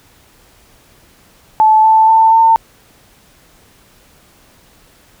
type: tone with pitch steps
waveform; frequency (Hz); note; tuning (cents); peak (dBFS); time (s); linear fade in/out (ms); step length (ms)
sine; 870 / 880.6 / 891.4 / 902.2; A5 / A5 / A5 / A5; -20 / +1 / +22 / +43; -5; 1.6-2.56; 0; 240
effects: pink hiss -48 dBFS RMS until 5.2 s